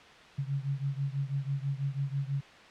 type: beating tone pair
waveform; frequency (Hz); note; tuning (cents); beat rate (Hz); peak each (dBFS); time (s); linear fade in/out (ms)
sine; 136.5 / 142.6; C#3 / C#3; -26 / +49; 6.1; -32 / -34; 0.38-2.41; 10
effects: white hiss -52 dBFS RMS until 2.7 s + low-pass 3000 Hz 12 dB/octave